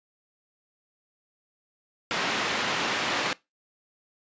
white band-pass noise, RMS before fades -28 dBFS, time 2.11-3.33 s, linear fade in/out 0 ms, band 170 to 2900 Hz, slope 12 dB/octave, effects noise-tail reverb RT60 0.2 s tail -21 dB re dry + resampled to 16000 Hz

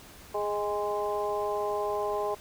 harmonic tone with a mistuned harmonic, 207.7 Hz, G#3, in tune, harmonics 2 / 3 / 4 / 5, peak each -31 / -33 / -34 / -35 dBFS, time 0.34-2.35 s, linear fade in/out 10 ms, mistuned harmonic 4, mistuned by -21 cents, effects pink hiss -50 dBFS RMS until 2.4 s

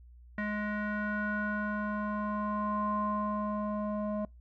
square tone with low-pass filter sweep, 209.4 Hz, G#3, 15 cents sharp, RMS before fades -33 dBFS, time 0.38-4.25 s, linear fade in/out 2 ms, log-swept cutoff 1800 to 800 Hz, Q 6.6, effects noise-tail reverb RT60 0.2 s tail -26 dB re dry + added 60 Hz sine -51 dBFS peak until 4.4 s

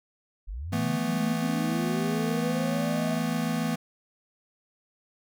sine linear sweep, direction up, 38.89 to 659.3 Hz, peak -32 dBFS, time 0.47-3.2 s, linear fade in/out 20 ms
square chord, E suspended fourth, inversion none, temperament equal, 164.81 / 220 / 246.9 Hz, E3 / A3 / B3, 0 / 0 / 0 cents, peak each -31 dBFS, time 0.72-3.76 s, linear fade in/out 10 ms
effects none

